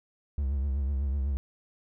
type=tone with vibrato; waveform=triangle; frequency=68.9 Hz; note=C#2; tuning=10 cents flat; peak=-24 dBFS; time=0.38-1.37 s; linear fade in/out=0 ms; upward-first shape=triangle; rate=8 Hz; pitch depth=110 cents each way; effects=none